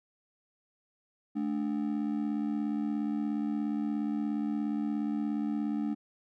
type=ring-modulated tone; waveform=triangle; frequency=254.4 Hz; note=C4; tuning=48 cents flat; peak=-24 dBFS; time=1.35-5.95 s; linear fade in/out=20 ms; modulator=38.5 Hz; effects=none